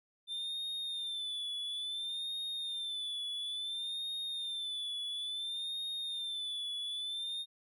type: tone with vibrato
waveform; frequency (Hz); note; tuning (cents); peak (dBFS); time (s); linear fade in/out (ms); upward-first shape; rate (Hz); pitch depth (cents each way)
triangle; 3559; A7; +19; -35; 0.27-7.46; 50; sine; 0.58; 71
effects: none